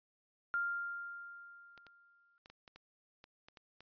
sine tone with exponential decay, 1396.9 Hz, F6, in tune, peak -31 dBFS, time 0.54-2.38 s, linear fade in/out 0 ms, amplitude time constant 400 ms
clicks, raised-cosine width 0.2 ms, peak -37 dBFS, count 10, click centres 1.777 / 1.867 / 2.459 / 2.5 / 2.678 / 2.76 / 3.241 / 3.485 / 3.572 / 3.806 s
effects resampled to 11025 Hz

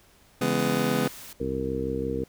25% pulse chord, C# minor seventh, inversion none, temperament just, 138.59 / 166.31 / 207.9 / 249.5 Hz, C#3 / E3 / G#3 / B3, 0 / +16 / +2 / +18 cents, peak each -27 / -27 / -25 / -23 dBFS, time 0.41-1.08 s, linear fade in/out 5 ms
white noise, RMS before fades -43 dBFS, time 0.59-1.33 s, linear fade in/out 2 ms
harmonic tone, 65.9 Hz, C2, 13 cents sharp, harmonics 1 / 2 / 3 / 4 / 5 / 6 / 7, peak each -36 / -36 / -36 / -33 / -36 / -36 / -30 dBFS, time 1.4-2.24 s, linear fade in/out 5 ms
effects pink hiss -58 dBFS RMS until 2.28 s

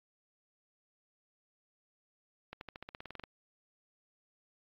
accelerating click train, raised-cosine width 0.3 ms, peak -27 dBFS, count 13, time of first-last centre 2.53-3.238 s, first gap 81 ms, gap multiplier 0.94, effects low-pass 4000 Hz 12 dB/octave + AAC 32 kbps

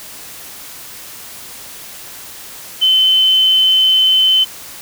sine tone, 3059 Hz, G7, 43 cents flat, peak -8 dBFS, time 2.81-4.45 s, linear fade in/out 20 ms, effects white hiss -33 dBFS RMS until 4.81 s

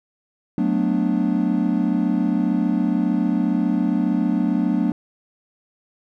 triangle chord, B minor seventh, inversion second, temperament equal, 185 / 220 / 246.9 / 293.7 Hz, F#3 / A3 / B3 / D4, 0 / 0 / 0 / 0 cents, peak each -21 dBFS, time 0.58-4.92 s, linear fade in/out 2 ms, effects none

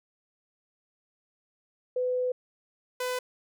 sine / sawtooth tone pair in turn, 502 / 502 Hz, B4 / B4, +28 / +28 cents, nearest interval unison, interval 0 cents, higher neither, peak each -25 dBFS, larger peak neither, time 1.96-2.32 / 3-3.19 s, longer first, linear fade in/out 5 ms, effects none

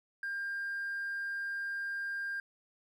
triangle tone with hard clipping, 1600 Hz, G6, 35 cents sharp, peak -34 dBFS, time 0.23-2.4 s, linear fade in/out 2 ms, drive 2 dB, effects none

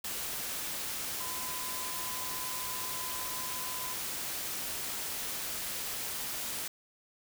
sine tone in noise, 1014 Hz, B5, 45 cents sharp, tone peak -43 dBFS, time 1.2-3.94 s, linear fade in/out 5 ms, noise white, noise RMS -37 dBFS, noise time 0.04-6.68 s, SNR -9 dB, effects none

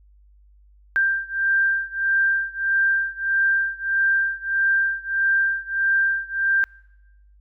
sine beating tone pair, 1581 / 1582.6 Hz, G6 / G6, +14 / +16 cents, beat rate 1.6 Hz, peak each -21 / -22 dBFS, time 0.96-6.64 s, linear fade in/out 0 ms, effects noise-tail reverb RT60 1.0 s tail -26 dB re dry + added 50 Hz sine -50 dBFS peak until 7.4 s

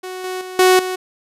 sawtooth tone with level steps, 370 Hz, F#4, in tune, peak -23 / -19 / -25 / -5 / -17 dBFS, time 0.03-0.96 s, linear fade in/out 10 ms, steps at 0.24 / 0.41 / 0.59 / 0.79 s, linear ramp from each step 2 ms, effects resampled to 32000 Hz

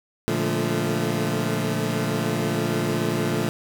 20% pulse chord, Bb major seventh, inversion none, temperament equal with one note detuned, 116.54 / 146.83 / 174.61 / 217 Hz, Bb2 / D3 / F3 / A3, 0 / 0 / 0 / -24 cents, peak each -23 dBFS, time 0.28-3.49 s, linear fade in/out 0 ms, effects none

